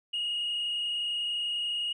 sine tone with frequency modulation, 2873 Hz, F7, 48 cents sharp, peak -27 dBFS, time 0.13-1.93 s, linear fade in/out 10 ms, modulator 31.3 Hz, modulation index 1.3, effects tanh soft clip ceiling -26 dBFS

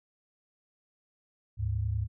sine tone pair together, 73.9 / 104.51 Hz, D2 / G#2, +11 / +11 cents, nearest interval tritone, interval 600 cents, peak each -32 / -29 dBFS, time 1.57-2.08 s, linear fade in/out 50 ms, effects none

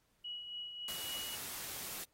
sine tone with tremolo, 2918 Hz, F#7, 25 cents flat, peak -40 dBFS, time 0.24-1.36 s, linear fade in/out 10 ms, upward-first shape sine, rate 3.6 Hz, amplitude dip 45%
white noise, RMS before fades -44 dBFS, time 0.88-2.04 s, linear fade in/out 2 ms
effects pink hiss -75 dBFS RMS until 2.13 s + AAC 48 kbps

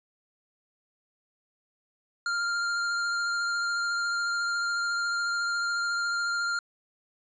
square tone with vibrato, 1396.9 Hz, F6, in tune, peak -27 dBFS, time 2.26-6.59 s, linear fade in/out 2 ms, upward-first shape sine, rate 14 Hz, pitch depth 12 cents each way, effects resampled to 16000 Hz

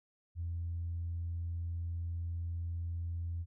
sine tone, 85 Hz, F2, 46 cents flat, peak -34 dBFS, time 0.35-3.46 s, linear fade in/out 50 ms, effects tanh soft clip ceiling -30 dBFS

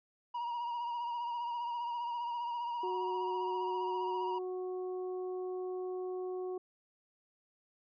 triangle tone with vibrato, 951 Hz, A#5, 34 cents sharp, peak -33 dBFS, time 0.34-4.39 s, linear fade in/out 10 ms, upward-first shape sine, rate 15 Hz, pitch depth 36 cents each way
harmonic tone, 367.9 Hz, F#4, 10 cents flat, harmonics 1 / 2 / 3, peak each -36 / -48 / -54 dBFS, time 2.83-6.58 s, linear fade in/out 5 ms
effects resampled to 11025 Hz

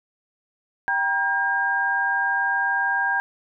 sine tone cluster, 782 / 949 / 1610 Hz, G5 / A#5 / G6, -4 / +31 / +46 cents, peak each -27 / -27 / -21 dBFS, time 0.88-3.2 s, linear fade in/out 0 ms, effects none

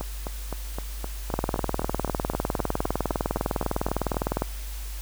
two click trains, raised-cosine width 1 ms, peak -17 / -10 dBFS, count 17 / 62, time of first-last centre 0.01-4.144 / 1.34-4.421 s, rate 3.87 / 19.8 Hz, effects added 50 Hz sine -32 dBFS peak until 5.01 s + white hiss -43 dBFS RMS until 5.01 s

